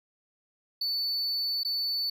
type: tone with dropouts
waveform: triangle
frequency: 4490 Hz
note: C#8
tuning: 21 cents sharp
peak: -26 dBFS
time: 0.81-2.1 s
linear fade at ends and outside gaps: 5 ms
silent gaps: 1.634-1.648 s
effects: none